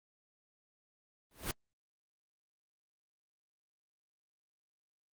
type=noise with exponential growth; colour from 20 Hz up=pink; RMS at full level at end=-31 dBFS; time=1.31-1.51 s; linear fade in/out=1 ms; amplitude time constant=42 ms; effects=Opus 32 kbps